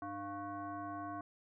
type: tone with frequency modulation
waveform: sine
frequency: 701 Hz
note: F5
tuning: 6 cents sharp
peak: -40 dBFS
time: 0.02-1.21 s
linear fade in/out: 2 ms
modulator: 401 Hz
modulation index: 1.4
effects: none